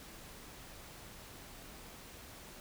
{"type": "silence", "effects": ["pink hiss -52 dBFS RMS until 2.6 s"]}